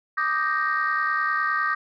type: chord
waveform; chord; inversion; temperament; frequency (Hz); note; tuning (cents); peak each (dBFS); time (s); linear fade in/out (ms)
sine; Eb major seventh; third; equal; 1174.7 / 1244.5 / 1568 / 1864.7; D6 / Eb6 / G6 / Bb6; 0 / 0 / 0 / 0; -26; 0.17-1.75; 10
effects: tanh soft clip ceiling -14 dBFS